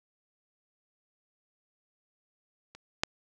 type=clicks; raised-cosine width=0.2 ms; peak=-30 / -8 dBFS; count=2; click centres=2.75 / 3.035 s; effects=none